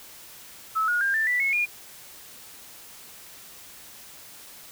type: tone with pitch steps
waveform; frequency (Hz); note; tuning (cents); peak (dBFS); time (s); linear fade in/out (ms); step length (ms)
sine; 1300 / 1442.4 / 1600.5 / 1775.9 / 1970.4 / 2186 / 2426; E6 / F#6 / G6 / A6 / B6 / C#7 / D#7; -24 / -45 / +36 / +16 / -5 / -25 / -44; -21; 0.75-1.66; 20; 130
effects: white hiss -46 dBFS RMS until 4.71 s